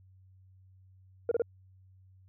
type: tone bursts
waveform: sine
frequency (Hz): 469.2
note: A#4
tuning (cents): +11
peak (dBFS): -22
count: 3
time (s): 1.29-1.42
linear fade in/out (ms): 2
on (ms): 24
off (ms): 29
effects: tanh soft clip ceiling -22 dBFS + added 94 Hz sine -56 dBFS peak until 2.28 s